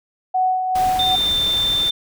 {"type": "tone with tremolo", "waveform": "sine", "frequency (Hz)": 744, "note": "F#5", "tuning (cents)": 9, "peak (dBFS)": -14, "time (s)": [0.34, 1.16], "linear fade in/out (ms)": 10, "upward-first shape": "sine", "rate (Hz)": 2.5, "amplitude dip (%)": 45}
{"type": "noise", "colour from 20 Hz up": "pink", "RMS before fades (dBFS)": -30, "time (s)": [0.75, 1.9], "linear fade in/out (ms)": 5}
{"type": "tone with pitch glide", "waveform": "sine", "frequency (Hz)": [3594, 3569], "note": ["A7", "A7"], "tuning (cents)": [36, 24], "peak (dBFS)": -16, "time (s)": [0.99, 1.91], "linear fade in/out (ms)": 5, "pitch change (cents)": -12, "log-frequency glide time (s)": [1.12, 1.37]}
{"effects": []}